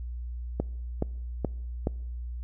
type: click train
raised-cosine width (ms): 2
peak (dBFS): -13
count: 4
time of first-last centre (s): 0.6-1.871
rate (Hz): 2.36
effects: noise-tail reverb RT60 0.9 s tail -25 dB re dry + added 60 Hz sine -33 dBFS peak until 2.43 s